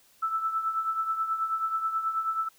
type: tone with tremolo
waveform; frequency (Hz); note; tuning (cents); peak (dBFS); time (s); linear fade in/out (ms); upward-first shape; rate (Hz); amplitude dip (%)
sine; 1318.5; E6; 0; -23; 0.22-2.49; 10; triangle; 9.3; 70
effects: white hiss -61 dBFS RMS until 2.58 s